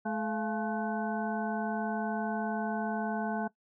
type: harmonic tone with a mistuned harmonic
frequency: 214.9 Hz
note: A3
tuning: 41 cents flat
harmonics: 1 / 2 / 3 / 4 / 5 / 7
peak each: -33 / -40 / -37 / -38 / -47 / -40 dBFS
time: 0.05-3.48 s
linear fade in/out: 10 ms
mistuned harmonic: 3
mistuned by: +110 cents
effects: noise-tail reverb RT60 0.1 s tail -19 dB re dry